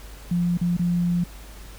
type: tone with dropouts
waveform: sine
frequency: 174.61 Hz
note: F3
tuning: in tune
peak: -19 dBFS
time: 0.31-1.24 s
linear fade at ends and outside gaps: 5 ms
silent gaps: 0.574-0.612 / 0.769-0.793 s
effects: added 50 Hz sine -40 dBFS peak until 1.78 s + pink hiss -46 dBFS RMS until 1.78 s